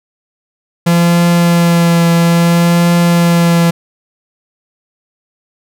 45% pulse tone with vibrato, 170.5 Hz, F3, 41 cents flat, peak -7 dBFS, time 0.86-3.71 s, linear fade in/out 10 ms, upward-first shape triangle, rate 0.6 Hz, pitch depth 19 cents each way, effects none

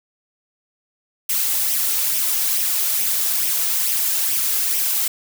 blue noise with flanger, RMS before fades -20 dBFS, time 1.29-5.08 s, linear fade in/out 5 ms, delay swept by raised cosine 0.34 to 2.44 ms, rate 2.3 Hz, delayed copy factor +0.5, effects none

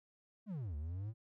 triangle exponential two-way sweep, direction down then up, 228.2 to 71.3 to 115.7 Hz, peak -37 dBFS, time 0.46-1.14 s, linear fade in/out 50 ms, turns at 0.76 s, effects none

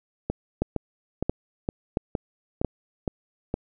two click trains, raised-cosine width 2 ms, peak -12 / -9 dBFS, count 8 / 4, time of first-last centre 0.3-3.541 / 0.62-2.647 s, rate 2.16 / 1.48 Hz, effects none

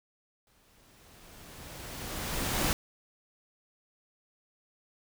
pink noise with exponential growth, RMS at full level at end -27 dBFS, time 0.47-2.73 s, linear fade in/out 1 ms, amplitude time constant 490 ms, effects none

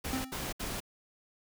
pink noise bursts, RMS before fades -37 dBFS, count 3, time 0.04-0.804 s, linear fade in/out 10 ms, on 210 ms, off 67 ms
square tone with exponential decay, 261.6 Hz, C4, in tune, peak -30 dBFS, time 0.13-0.52 s, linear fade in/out 0 ms, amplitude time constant 84 ms
effects none

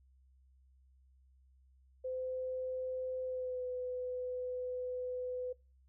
sine tone with pitch glide, 513 to 501.6 Hz, C5 to B4, -34 to +27 cents, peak -36 dBFS, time 2.04-5.53 s, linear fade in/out 10 ms, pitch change -39 cents, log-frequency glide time 3.24-3.65 s, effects noise-tail reverb RT60 0.3 s tail -24 dB re dry + added 65 Hz sine -63 dBFS peak until 5.88 s

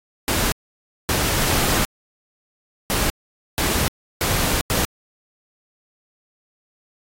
pink noise bursts at uneven times, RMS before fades -20 dBFS, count 6, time 0.28-0.52 / 1.09-1.85 / 2.9-3.1 / 3.58-3.88 / 4.21-4.61 / 4.7-4.85 s, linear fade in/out 0 ms, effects AAC 48 kbps

